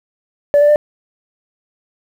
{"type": "tone with pitch steps", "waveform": "sine", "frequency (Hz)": [578, 586.7, 595.6], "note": ["D5", "D5", "D5"], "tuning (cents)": [-28, -2, 24], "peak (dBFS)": -5, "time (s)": [0.54, 0.759], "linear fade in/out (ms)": 0, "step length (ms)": 73, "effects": ["tanh soft clip ceiling -5 dBFS", "7-bit"]}